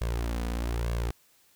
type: tone with flanger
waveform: sawtooth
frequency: 58 Hz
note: A#1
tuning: 8 cents flat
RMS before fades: -30 dBFS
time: 0.01-1.11 s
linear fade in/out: 5 ms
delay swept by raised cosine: 1.8 to 4.1 ms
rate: 1.1 Hz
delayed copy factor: +0.65
effects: white hiss -63 dBFS RMS until 1.55 s